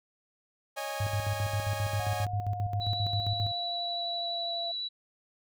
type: chord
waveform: sawtooth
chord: C# suspended second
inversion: none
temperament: equal with one note detuned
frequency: 554.4 / 622.3 / 823 Hz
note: C#5 / D#5 / G#5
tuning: 0 / 0 / -16 cents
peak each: -35 / -35 / -33 dBFS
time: 0.76-2.26 s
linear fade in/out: 20 ms
type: tone with tremolo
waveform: sine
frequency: 102 Hz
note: G#2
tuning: 31 cents flat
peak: -27 dBFS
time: 1-3.52 s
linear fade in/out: 5 ms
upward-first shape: square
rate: 7.5 Hz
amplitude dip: 70%
type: tone with pitch glide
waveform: sine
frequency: 723 to 682.4 Hz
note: F#5 to F5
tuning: -40 to -40 cents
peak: -35 dBFS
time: 1.99-4.72 s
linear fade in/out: 10 ms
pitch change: -100 cents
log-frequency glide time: 2.15-4.58 s
type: tone with vibrato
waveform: sine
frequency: 3935 Hz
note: B7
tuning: 7 cents flat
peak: -32 dBFS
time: 2.8-4.89 s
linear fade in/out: 20 ms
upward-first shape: sine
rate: 12 Hz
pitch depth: 8 cents each way
effects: none